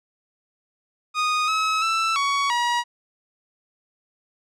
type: tone with pitch steps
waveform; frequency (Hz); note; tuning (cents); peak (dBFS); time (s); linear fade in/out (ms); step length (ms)
sawtooth; 1239 / 1285 / 1327 / 1121 / 958; D#6 / E6 / E6 / C#6 / A#5; -8 / -45 / +11 / +19 / +47; -16; 1.14-2.84; 50; 340
effects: low-pass 6000 Hz 12 dB/octave